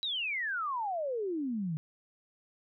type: exponential sweep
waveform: sine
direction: down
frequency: 3951 to 149.4 Hz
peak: -31 dBFS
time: 0.03-1.77 s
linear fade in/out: 0 ms
effects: none